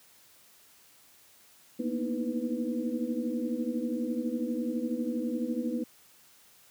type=tone cluster; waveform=sine; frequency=231.8 / 243.9 / 305.4 / 319.1 / 496.7 Hz; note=A#3 / B3 / D#4 / D#4 / B4; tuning=-10 / -21 / -32 / +44 / +10 cents; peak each=-35 / -32 / -39 / -37 / -38 dBFS; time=1.79-5.84 s; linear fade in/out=10 ms; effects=white hiss -59 dBFS RMS until 6.7 s + high-pass 60 Hz 12 dB/octave